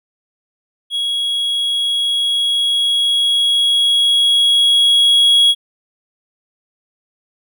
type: tone with level ramp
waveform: triangle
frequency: 3322 Hz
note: G#7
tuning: in tune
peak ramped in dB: -15 to -6 dBFS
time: 0.9-5.55 s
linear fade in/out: 50 ms
effects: none